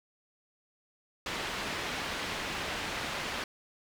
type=low-pass noise; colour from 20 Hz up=white; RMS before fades=-36 dBFS; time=1.26-3.44 s; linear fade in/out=2 ms; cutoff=2900 Hz; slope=12 dB/octave; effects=none